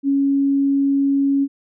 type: tone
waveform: sine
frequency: 277.2 Hz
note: C#4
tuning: in tune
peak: -14 dBFS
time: 0.03-1.48 s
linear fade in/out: 50 ms
effects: none